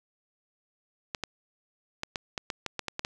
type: clicks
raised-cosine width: 0.2 ms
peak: -14 dBFS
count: 11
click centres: 1.148 / 1.237 / 2.034 / 2.158 / 2.378 / 2.502 / 2.663 / 2.793 / 2.883 / 2.994 / 3.049 s
effects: none